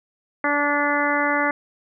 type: harmonic tone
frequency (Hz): 290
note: D4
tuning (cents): -22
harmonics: 1 / 2 / 3 / 4 / 5 / 6 / 7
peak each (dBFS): -26 / -26 / -26 / -26 / -26 / -26 / -26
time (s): 0.44-1.51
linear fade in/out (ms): 2
effects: none